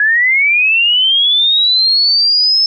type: linear sweep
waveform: sine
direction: up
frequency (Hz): 1661.2 to 5270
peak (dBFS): -8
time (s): 0-2.66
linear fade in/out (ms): 2
effects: none